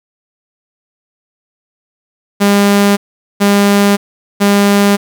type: tone bursts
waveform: sawtooth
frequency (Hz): 201.8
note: G#3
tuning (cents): -49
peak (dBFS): -3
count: 3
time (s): 2.4-4.97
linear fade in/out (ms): 20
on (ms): 570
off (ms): 430
effects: 7-bit